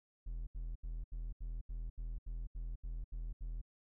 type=tone bursts; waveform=triangle; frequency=41.03 Hz; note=E1; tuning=7 cents flat; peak=-37 dBFS; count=12; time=0.26-3.616 s; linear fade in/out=10 ms; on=210 ms; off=76 ms; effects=none